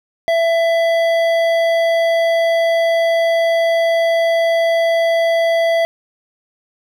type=tone with hard clipping; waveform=sine; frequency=666 Hz; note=E5; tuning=18 cents sharp; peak=-14 dBFS; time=0.28-5.85 s; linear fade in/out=0 ms; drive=11 dB; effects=none